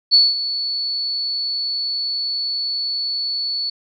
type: tone with ADSR envelope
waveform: sine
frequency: 4435 Hz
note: C#8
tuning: in tune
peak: -7 dBFS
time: 0.11-3.7 s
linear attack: 31 ms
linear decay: 200 ms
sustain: -13 dB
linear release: 7 ms
effects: none